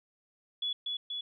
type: tone with echo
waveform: sine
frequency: 3405 Hz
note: G#7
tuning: 42 cents sharp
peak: -30 dBFS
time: 0.62-0.73 s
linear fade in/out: 5 ms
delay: 240 ms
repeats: 2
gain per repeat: -2 dB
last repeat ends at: 1.21 s
effects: none